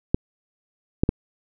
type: clicks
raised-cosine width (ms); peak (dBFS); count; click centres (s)
3; -4; 3; 0.145 / 1.035 / 1.091
effects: none